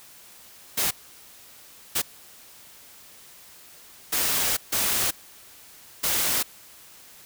white noise bursts at uneven times, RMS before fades -24 dBFS, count 5, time 0.77-0.91 / 1.95-2.02 / 4.12-4.57 / 4.72-5.11 / 6.03-6.43 s, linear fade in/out 10 ms, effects white hiss -49 dBFS RMS until 7.25 s

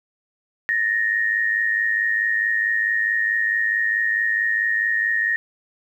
sine tone pair together, 1759.4 / 1864 Hz, A6 / A#6, -1 / -1 cents, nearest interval minor second, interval 100 cents, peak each -24 / -19 dBFS, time 0.69-5.36 s, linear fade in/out 0 ms, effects 9-bit

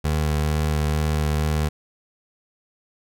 25% pulse tone with vibrato, 76 Hz, D#2, 40 cents flat, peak -16 dBFS, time 0.04-1.69 s, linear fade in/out 10 ms, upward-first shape sine, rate 2.2 Hz, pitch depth 17 cents each way, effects none

